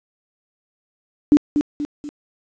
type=tone with echo; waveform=sine; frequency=293.7 Hz; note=D4; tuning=in tune; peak=-7 dBFS; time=1.32-1.37 s; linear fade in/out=0 ms; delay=240 ms; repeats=3; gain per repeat=-7 dB; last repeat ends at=2.09 s; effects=resampled to 16000 Hz + 8-bit